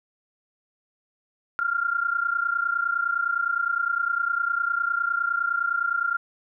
sine tone pair together, 1378 / 1407.8 Hz, F6 / F6, -24 / +13 cents, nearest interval unison, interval 37 cents, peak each -25 dBFS, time 1.59-6.17 s, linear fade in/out 0 ms, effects none

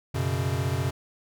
square chord, F# suspended fourth, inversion none, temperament equal, 92.5 / 123.47 / 138.59 Hz, F#2 / B2 / C#3, 0 / 0 / 0 cents, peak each -30 dBFS, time 0.14-0.91 s, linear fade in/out 10 ms, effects none

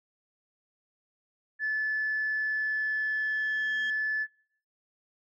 sine tone, 1735 Hz, A6, 25 cents flat, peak -26 dBFS, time 1.59-4.27 s, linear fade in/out 50 ms
sine tone with exponential growth, 3237 Hz, G#7, 45 cents flat, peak -36 dBFS, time 2.33-3.9 s, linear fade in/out 2 ms, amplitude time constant 340 ms
effects noise-tail reverb RT60 0.6 s tail -19 dB re dry + tanh soft clip ceiling -22 dBFS

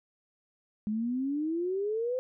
sine exponential sweep, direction up, 207.7 to 519 Hz, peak -28 dBFS, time 0.87-2.19 s, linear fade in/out 0 ms, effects none

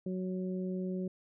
harmonic tone, 185 Hz, F#3, in tune, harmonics 1 / 2 / 3, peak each -34 / -39 / -46 dBFS, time 0.06-1.08 s, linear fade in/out 5 ms, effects none

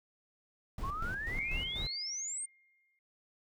brown noise with tremolo, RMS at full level -38 dBFS, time 0.78-1.87 s, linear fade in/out 2 ms, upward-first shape square, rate 4.1 Hz, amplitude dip 65%
sine exponential sweep, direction up, 1046.5 to 8870 Hz, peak -36 dBFS, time 0.83-2.46 s, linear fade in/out 10 ms
sine tone with exponential decay, 2123 Hz, C7, 25 cents sharp, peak -35 dBFS, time 1.38-2.99 s, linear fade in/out 2 ms, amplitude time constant 350 ms
effects none

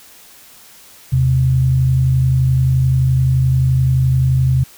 sine tone pair together, 78.02 / 129.6 Hz, D#2 / C3, +5 / -16 cents, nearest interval major sixth, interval 879 cents, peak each -19 / -11 dBFS, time 1.12-4.64 s, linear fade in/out 10 ms, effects white hiss -43 dBFS RMS until 4.77 s

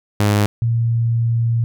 sawtooth / sine tone pair in turn, 103.5 / 116.17 Hz, G#2 / A#2, -5 / -6 cents, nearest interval major second, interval 199 cents, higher second, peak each -9 / -14 dBFS, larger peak first, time 0.2-0.46 / 0.62-1.64 s, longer second, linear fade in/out 0 ms, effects none

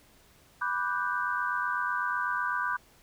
sine chord, G major seventh, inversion first, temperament equal, 987.8 / 1174.7 / 1480 / 1568 Hz, B5 / D6 / F#6 / G6, 0 / 0 / 0 / 0 cents, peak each -33 dBFS, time 0.61-2.77 s, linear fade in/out 10 ms, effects pink hiss -60 dBFS RMS until 3.02 s

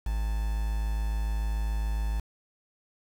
triangle tone with quantisation, 53.5 Hz, A1, 48 cents flat, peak -24 dBFS, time 0.06-2.2 s, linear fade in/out 5 ms, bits 7, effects none

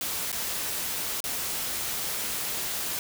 white noise with dropouts, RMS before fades -31 dBFS, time 0.01-2.99 s, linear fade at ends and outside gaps 1 ms, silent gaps 0.318-0.327 / 1.204-1.24 s, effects none

